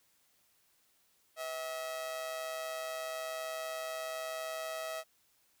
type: tone with amplitude modulation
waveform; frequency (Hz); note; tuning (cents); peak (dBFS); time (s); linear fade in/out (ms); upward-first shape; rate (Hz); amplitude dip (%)
sawtooth; 644; E5; -41; -31; 1.36-5.04; 50; sine; 141; 55
effects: white hiss -71 dBFS RMS until 5.6 s